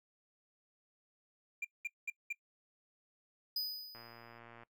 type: tone bursts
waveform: triangle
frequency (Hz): 2388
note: D7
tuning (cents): +28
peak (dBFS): -34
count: 4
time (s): 1.62-2.328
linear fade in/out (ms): 5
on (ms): 27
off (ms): 200
type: tone with exponential decay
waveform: square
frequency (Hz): 4978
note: D#8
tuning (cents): 0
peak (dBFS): -33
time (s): 3.56-4.39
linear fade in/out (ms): 5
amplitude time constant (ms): 180
type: click train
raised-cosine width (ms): 0.5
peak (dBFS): -39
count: 81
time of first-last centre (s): 3.95-4.634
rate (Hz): 117
effects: noise-tail reverb RT60 0.1 s tail -20 dB re dry

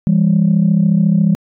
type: tone pair together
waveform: sine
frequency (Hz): 166.67 / 200.8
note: E3 / G3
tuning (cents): +19 / +42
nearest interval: minor third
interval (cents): 323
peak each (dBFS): -11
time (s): 0.07-1.35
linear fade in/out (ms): 0
effects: tanh soft clip ceiling -4 dBFS

